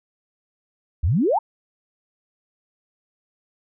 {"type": "exponential sweep", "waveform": "sine", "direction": "up", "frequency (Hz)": [65.41, 959], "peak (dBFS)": -16, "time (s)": [1.03, 1.39], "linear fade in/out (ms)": 10, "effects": []}